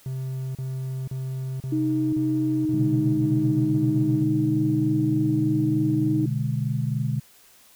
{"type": "tone bursts", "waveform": "triangle", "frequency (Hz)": 131.2, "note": "C3", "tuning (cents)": 5, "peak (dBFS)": -25, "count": 8, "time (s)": [0.06, 4.232], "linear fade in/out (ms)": 2, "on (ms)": 490, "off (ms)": 36}
{"type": "tone", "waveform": "sine", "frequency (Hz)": 311.1, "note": "D#4", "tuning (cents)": 0, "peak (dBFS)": -21, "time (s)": [1.72, 6.26], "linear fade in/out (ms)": 5}
{"type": "chord", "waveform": "sine", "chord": "G# diminished", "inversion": "first", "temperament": "equal", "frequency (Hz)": [123.47, 146.83, 207.7], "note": ["B2", "D3", "G#3"], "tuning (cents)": [0, 0, 0], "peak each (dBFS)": [-25, -26, -31], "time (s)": [2.73, 7.2], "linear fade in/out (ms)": 10}
{"effects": ["tanh soft clip ceiling -8 dBFS", "white hiss -54 dBFS RMS until 7.75 s"]}